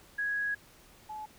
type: tone pair in turn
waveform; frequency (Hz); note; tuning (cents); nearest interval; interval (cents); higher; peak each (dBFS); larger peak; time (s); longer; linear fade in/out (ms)
sine; 1661.2 / 856.9; G#6 / A5; 0 / -46; major seventh; 1146; first; -29 / -38; first; 0.18-0.55 / 1.09-1.26; first; 10
effects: pink hiss -58 dBFS RMS until 1.38 s